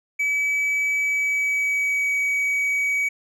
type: tone with pitch glide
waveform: triangle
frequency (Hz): 2289 to 2268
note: D7 to C#7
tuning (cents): -45 to +39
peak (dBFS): -18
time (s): 0.19-3.09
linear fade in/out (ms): 10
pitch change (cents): -16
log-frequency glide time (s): 1-2.15
effects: none